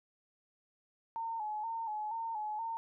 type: tone with vibrato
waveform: sine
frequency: 880 Hz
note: A5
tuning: in tune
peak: -35 dBFS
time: 1.16-2.77 s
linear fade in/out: 0 ms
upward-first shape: square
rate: 2.1 Hz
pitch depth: 60 cents each way
effects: none